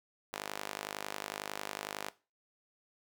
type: tone with high-pass filter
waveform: sawtooth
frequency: 51 Hz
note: G#1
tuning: 31 cents flat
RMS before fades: -42 dBFS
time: 0.33-2.1 s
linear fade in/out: 0 ms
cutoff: 650 Hz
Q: 0.65
effects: noise-tail reverb RT60 0.3 s tail -18 dB re dry